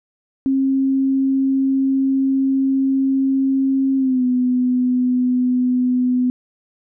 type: tone with pitch glide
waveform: sine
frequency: 268.5 to 250.5 Hz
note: C4 to B3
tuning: +45 to +25 cents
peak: -14 dBFS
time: 0.46-6.3 s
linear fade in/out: 0 ms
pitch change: -120 cents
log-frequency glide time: 3.97-4.24 s
effects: none